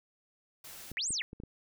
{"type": "noise", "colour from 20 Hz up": "white", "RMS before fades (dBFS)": -48, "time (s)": [0.64, 0.92], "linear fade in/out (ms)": 5}
{"type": "clicks", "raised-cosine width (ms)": 3, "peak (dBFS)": -31, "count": 5, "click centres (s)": [0.916, 1.106, 1.331, 1.401, 1.436]}
{"type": "linear two-way sweep", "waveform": "sine", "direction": "up then down", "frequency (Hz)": [1727, 8870, 1727], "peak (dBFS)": -31, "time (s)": [0.97, 1.22], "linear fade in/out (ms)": 0, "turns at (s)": 1.1}
{"effects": []}